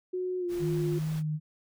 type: tone with pitch glide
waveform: sine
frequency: 366.1 to 350 Hz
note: F#4 to F4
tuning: -18 to +4 cents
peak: -29 dBFS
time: 0.13-0.99 s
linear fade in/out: 10 ms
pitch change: -78 cents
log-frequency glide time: 0.39-0.47 s
type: noise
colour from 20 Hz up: pink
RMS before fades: -47 dBFS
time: 0.48-1.23 s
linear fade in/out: 50 ms
type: tone with vibrato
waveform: sine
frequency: 155 Hz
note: D#3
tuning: 6 cents flat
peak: -28 dBFS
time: 0.59-1.4 s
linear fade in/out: 50 ms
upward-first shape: sine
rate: 2.4 Hz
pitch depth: 21 cents each way
effects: none